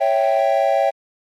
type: chord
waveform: triangle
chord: C# diminished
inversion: none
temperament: equal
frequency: 554.4 / 659.3 / 784 Hz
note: C#5 / E5 / G5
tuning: 0 / 0 / 0 cents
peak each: -17 dBFS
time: 0-0.91 s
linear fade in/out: 20 ms
effects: Opus 24 kbps